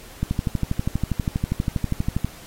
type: click train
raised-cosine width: 5 ms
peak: -9 dBFS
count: 26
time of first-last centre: 0.23-2.246 s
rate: 12.4 Hz
effects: pink hiss -44 dBFS RMS until 2.46 s + AAC 48 kbps